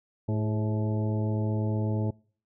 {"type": "harmonic tone with a mistuned harmonic", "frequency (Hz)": 108.2, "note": "A2", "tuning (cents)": -29, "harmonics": [1, 2, 3, 4, 5, 6, 8], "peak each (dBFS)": [-26, -32, -36, -38, -40, -42, -44], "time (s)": [0.28, 2.11], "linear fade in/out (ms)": 10, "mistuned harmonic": 4, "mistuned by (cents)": -52, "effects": ["noise-tail reverb RT60 0.5 s tail -26 dB re dry"]}